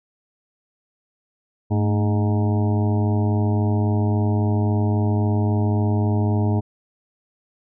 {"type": "harmonic tone with a mistuned harmonic", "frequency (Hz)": 103.7, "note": "G#2", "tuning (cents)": -2, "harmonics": [1, 2, 3, 4, 6, 7, 8, 9], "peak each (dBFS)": [-18, -24, -28, -30, -34, -35, -36, -37], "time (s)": [1.7, 6.61], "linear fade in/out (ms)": 20, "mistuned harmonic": 2, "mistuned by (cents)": 89, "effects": []}